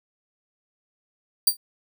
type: tone with exponential decay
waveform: 5% pulse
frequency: 4670 Hz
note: D8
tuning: 11 cents flat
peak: -5 dBFS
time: 1.47-1.57 s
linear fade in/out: 5 ms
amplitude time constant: 21 ms
effects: none